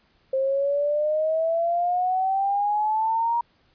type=exponential sweep; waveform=sine; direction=up; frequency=527 to 949 Hz; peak=-20 dBFS; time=0.33-3.41 s; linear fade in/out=5 ms; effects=pink hiss -63 dBFS RMS until 3.74 s + resampled to 11025 Hz